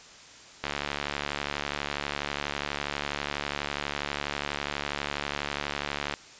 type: click train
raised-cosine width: 0.3 ms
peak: -13 dBFS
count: 398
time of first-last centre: 0.64-6.139 s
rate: 72.2 Hz
effects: white hiss -49 dBFS RMS until 6.39 s + resampled to 16000 Hz